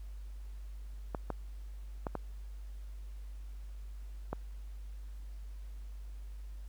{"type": "clicks", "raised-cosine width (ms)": 1, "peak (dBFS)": -21, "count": 5, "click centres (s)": [1.148, 1.303, 2.068, 2.153, 4.33], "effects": ["added 50 Hz sine -42 dBFS peak until 6.68 s", "pink hiss -66 dBFS RMS until 6.68 s"]}